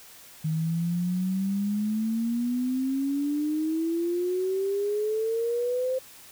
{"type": "exponential sweep", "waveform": "sine", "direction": "up", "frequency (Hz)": [155.56, 523.3], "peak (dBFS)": -24, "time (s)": [0.44, 5.99], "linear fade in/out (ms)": 10, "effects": ["white hiss -49 dBFS RMS until 6.31 s"]}